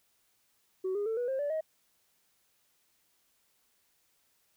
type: tone with pitch steps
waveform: sine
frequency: 375.5 / 409.5 / 446.5 / 487 / 531 / 579.1 / 631.5 Hz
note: F#4 / G#4 / A4 / B4 / C5 / D5 / D#5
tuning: +26 / -24 / +25 / -24 / +25 / -24 / +26 cents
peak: -28 dBFS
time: 0.84-1.61 s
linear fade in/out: 10 ms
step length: 110 ms
effects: tanh soft clip ceiling -27 dBFS + white hiss -72 dBFS RMS until 4.56 s